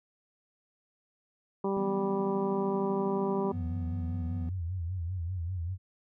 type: harmonic tone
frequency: 196 Hz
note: G3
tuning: in tune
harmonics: 1 / 2 / 3 / 4 / 5 / 6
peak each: -32 / -30 / -40 / -40 / -37 / -45 dBFS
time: 1.64-3.52 s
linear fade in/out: 5 ms
type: chord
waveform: triangle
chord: E suspended second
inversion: none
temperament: equal with one note detuned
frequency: 164.81 / 183.3 / 246.9 Hz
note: E3 / F#3 / B3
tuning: 0 / -16 / 0 cents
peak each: -41 / -42 / -37 dBFS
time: 1.77-4.49 s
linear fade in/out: 0 ms
type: tone with vibrato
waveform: sine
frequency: 88.4 Hz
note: F2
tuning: 22 cents sharp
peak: -31 dBFS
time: 3.52-5.78 s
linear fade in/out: 50 ms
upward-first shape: sine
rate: 5.1 Hz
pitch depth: 120 cents each way
effects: none